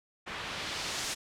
white noise with low-pass filter sweep, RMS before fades -37 dBFS, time 0.26-1.15 s, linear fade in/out 20 ms, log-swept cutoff 2200 to 7300 Hz, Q 0.95, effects none

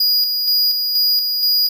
square tone with tremolo, 4891 Hz, D#8, 31 cents flat, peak -13 dBFS, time 0-1.69 s, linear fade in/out 5 ms, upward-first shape square, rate 2.1 Hz, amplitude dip 40%, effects none

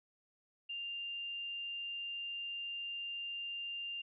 sine tone, 2794 Hz, F7, in tune, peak -39 dBFS, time 0.69-4.02 s, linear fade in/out 10 ms, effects none

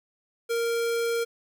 square tone, 465.2 Hz, A#4, 4 cents flat, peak -25 dBFS, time 0.49-1.25 s, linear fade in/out 20 ms, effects 10-bit

